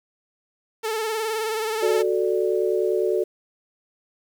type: tone with vibrato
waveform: sawtooth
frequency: 440 Hz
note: A4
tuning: in tune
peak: -20 dBFS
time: 0.83-2.03 s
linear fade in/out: 20 ms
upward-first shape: sine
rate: 19 Hz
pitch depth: 52 cents each way
type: chord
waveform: sine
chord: D major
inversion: first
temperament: equal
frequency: 370 / 440 / 587.3 Hz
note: F#4 / A4 / D5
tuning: 0 / 0 / 0 cents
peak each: -22 / -23 / -27 dBFS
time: 1.82-3.24 s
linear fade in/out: 10 ms
effects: 8-bit